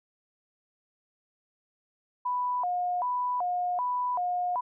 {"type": "tone with vibrato", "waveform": "sine", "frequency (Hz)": 842, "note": "G#5", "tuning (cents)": 24, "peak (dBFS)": -26, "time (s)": [2.25, 4.61], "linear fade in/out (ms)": 10, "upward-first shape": "square", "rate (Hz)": 1.3, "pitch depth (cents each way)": 280, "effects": []}